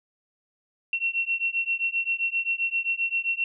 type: beating tone pair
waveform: sine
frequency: 2718 / 2725.6 Hz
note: F7 / F7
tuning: -48 / -43 cents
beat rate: 7.6 Hz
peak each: -27 / -27 dBFS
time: 0.93-3.44 s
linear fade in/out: 2 ms
effects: none